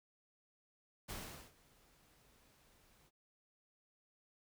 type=noise with ADSR envelope; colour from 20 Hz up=pink; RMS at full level=-45 dBFS; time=1.08-3.11 s; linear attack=21 ms; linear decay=410 ms; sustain=-24 dB; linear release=43 ms; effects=none